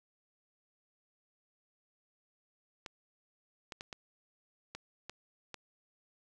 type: clicks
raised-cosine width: 0.2 ms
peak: -25 dBFS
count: 7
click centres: 2.862 / 3.722 / 3.809 / 3.928 / 4.75 / 5.096 / 5.543 s
effects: none